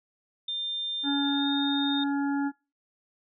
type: tone with pitch glide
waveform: sine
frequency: 3600 to 3669 Hz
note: A7 to A#7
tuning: +39 to -28 cents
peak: -29 dBFS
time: 0.48-2.04 s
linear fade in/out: 5 ms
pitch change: +33 cents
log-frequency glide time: 1.21-1.48 s
type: harmonic tone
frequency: 281.4 Hz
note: C#4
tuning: 26 cents sharp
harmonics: 1 / 3 / 5 / 6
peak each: -25 / -35 / -39 / -41 dBFS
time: 1.03-2.52 s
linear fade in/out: 50 ms
effects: noise-tail reverb RT60 0.3 s tail -23 dB re dry